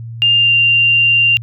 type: tone with pitch glide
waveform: sine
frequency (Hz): 2804 to 2781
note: F7 to F7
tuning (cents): +6 to -8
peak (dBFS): -8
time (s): 0.22-1.37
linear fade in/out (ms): 0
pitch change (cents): -14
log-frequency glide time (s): 0.36-0.53
effects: added 115 Hz sine -25 dBFS peak until 1.42 s